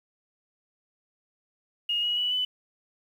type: tone with pitch steps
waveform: sine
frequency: 2860 / 2905 / 2951 / 2997 Hz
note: F7 / F#7 / F#7 / F#7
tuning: +41 / -32 / -5 / +22 cents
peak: -24 dBFS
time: 1.89-2.45 s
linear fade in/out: 5 ms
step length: 140 ms
effects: 9-bit